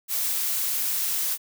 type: noise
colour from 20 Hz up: blue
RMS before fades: -26 dBFS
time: 0.08-1.38 s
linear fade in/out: 50 ms
effects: none